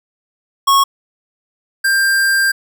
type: tone pair in turn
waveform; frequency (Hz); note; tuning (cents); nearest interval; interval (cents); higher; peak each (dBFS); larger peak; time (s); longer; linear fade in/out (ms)
square; 1100 / 1588.5; C#6 / G6; -14 / +23; tritone; 637; second; -9 / -12; first; 0.67-0.84 / 1.84-2.52; second; 10
effects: none